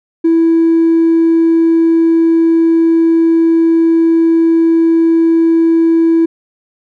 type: tone with hard clipping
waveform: sine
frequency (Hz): 329.6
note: E4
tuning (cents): 0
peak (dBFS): -7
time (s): 0.24-6.26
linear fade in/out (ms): 10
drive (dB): 1
effects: none